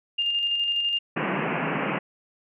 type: tone with tremolo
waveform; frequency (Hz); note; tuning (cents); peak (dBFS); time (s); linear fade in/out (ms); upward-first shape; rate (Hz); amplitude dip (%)
sine; 2811; F7; +11; -21; 0.18-0.99; 10; square; 12; 30
type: band-pass noise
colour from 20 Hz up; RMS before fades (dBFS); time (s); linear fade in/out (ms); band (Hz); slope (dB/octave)
pink; -27; 1.16-1.99; 10; 140 to 2800; 96
effects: none